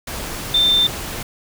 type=tone in noise; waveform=sine; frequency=3577 Hz; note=A7; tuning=28 cents sharp; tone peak=-12 dBFS; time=0.54-0.87 s; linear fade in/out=5 ms; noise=pink; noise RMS=-28 dBFS; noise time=0.07-1.23 s; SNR=+13 dB; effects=none